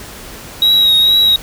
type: tone with vibrato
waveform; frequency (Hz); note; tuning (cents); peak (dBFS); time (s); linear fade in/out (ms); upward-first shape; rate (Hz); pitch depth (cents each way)
triangle; 3819; A#7; +41; -6; 0.62-1.36; 2; triangle; 2.2; 34
effects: pink hiss -32 dBFS RMS until 1.42 s